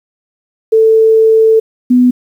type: tone pair in turn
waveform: sine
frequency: 443.6 / 248.5 Hz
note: A4 / B3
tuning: +14 / +11 cents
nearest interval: minor seventh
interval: 1003 cents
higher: first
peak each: -4 dBFS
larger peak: neither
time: 0.72-1.6 / 1.9-2.11 s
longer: first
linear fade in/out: 10 ms
effects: 7-bit